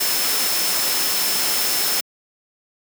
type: tone in noise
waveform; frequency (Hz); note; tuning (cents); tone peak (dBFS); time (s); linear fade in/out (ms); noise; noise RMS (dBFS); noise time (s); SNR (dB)
sine; 5274; E8; 0; -25; 0-2.01; 10; white; -21; 0-2.01; -7
effects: high-pass 200 Hz 12 dB/octave